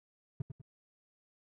triangle tone with echo, 134.3 Hz, C3, 46 cents sharp, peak -29 dBFS, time 0.4-0.42 s, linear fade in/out 5 ms, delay 98 ms, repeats 2, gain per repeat -8 dB, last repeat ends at 0.616 s, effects none

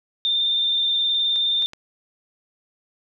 sine tone with vibrato, 3597 Hz, A7, 37 cents sharp, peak -18 dBFS, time 0.25-1.66 s, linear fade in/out 0 ms, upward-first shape square, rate 19 Hz, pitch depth 16 cents each way
clicks, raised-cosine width 0.2 ms, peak -22 dBFS, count 3, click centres 1.36 / 1.623 / 1.734 s
effects none

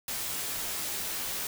white noise with comb filter, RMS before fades -34 dBFS, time 0.08-1.47 s, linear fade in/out 2 ms, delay 14 ms, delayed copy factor -0.6, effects none

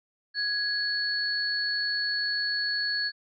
sine tone pair together, 1665 / 4407 Hz, G#6 / C#8, +4 / -11 cents, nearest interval octave + perfect fourth, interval 1685 cents, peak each -29 / -28 dBFS, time 0.34-3.12 s, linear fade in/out 50 ms, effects none

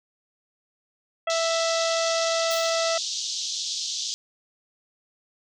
harmonic tone, 660 Hz, E5, 2 cents sharp, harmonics 1 / 2 / 3 / 4 / 5, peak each -24 / -30 / -34 / -36 / -38 dBFS, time 1.27-2.98 s, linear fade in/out 5 ms
white band-pass noise, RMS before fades -30 dBFS, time 1.3-4.14 s, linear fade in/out 0 ms, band 3300 to 6500 Hz, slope 48 dB/octave
blue noise with exponential decay, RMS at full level -34 dBFS, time 2.51-2.82 s, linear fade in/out 0 ms, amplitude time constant 67 ms
effects none

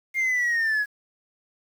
sine linear sweep, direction down, 2130 to 1661.2 Hz, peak -18 dBFS, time 0.14-0.86 s, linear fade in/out 50 ms, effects tanh soft clip ceiling -20 dBFS + 8-bit

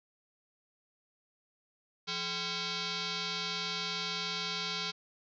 sine tone with frequency modulation, 427.7 Hz, A4, 49 cents flat, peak -33 dBFS, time 2.07-4.92 s, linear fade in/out 20 ms, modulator 601 Hz, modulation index 7.9, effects none

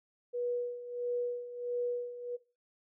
sine tone with tremolo, 486 Hz, B4, 28 cents flat, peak -30 dBFS, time 0.33-2.37 s, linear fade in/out 20 ms, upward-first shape sine, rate 1.5 Hz, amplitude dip 75%, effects noise-tail reverb RT60 0.3 s tail -17 dB re dry

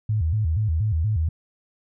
sine tone with vibrato, 92.7 Hz, F#2, 4 cents sharp, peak -19 dBFS, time 0.09-1.29 s, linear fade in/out 5 ms, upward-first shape square, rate 4.2 Hz, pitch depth 260 cents each way, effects none

